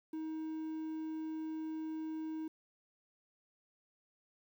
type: tone with quantisation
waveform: triangle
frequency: 316 Hz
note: D#4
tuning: 27 cents sharp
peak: -36 dBFS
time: 0.13-2.48 s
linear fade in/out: 5 ms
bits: 11
effects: none